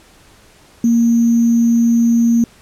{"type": "tone with sample-and-hold", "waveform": "sine", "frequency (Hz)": 233, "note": "A#3", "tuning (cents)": -1, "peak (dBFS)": -9, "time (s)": [0.84, 2.44], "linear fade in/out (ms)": 2, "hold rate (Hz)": 6300, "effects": ["pink hiss -47 dBFS RMS until 2.61 s", "low-pass 11000 Hz 12 dB/octave"]}